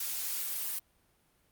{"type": "noise", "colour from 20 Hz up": "blue", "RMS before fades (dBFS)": -35, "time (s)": [0, 0.79], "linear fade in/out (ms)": 5, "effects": ["pink hiss -70 dBFS RMS until 1.51 s", "Opus 48 kbps"]}